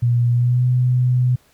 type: tone with pitch glide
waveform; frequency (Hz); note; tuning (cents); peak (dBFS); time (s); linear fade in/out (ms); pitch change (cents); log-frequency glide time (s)
sine; 120 to 125.31; B2 to B2; -49 to +26; -13; 0.02-1.36; 10; +75; 0.31-0.65
effects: pink hiss -56 dBFS RMS until 1.53 s